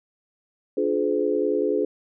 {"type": "chord", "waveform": "sine", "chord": "D diminished seventh", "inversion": "none", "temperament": "just", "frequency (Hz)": [293.7, 352.4, 422.9, 507.5], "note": ["D4", "F4", "Ab4", "Cb5"], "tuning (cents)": [0, 16, 31, 47], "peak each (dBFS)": [-27, -27, -23, -27], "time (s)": [0.77, 1.85], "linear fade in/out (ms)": 5, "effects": []}